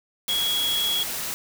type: tone in noise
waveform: sine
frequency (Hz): 3332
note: G#7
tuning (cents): +5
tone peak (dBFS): -22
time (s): 0.29-1.03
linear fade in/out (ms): 0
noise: white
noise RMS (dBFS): -30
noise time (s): 0.28-1.34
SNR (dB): +5
effects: none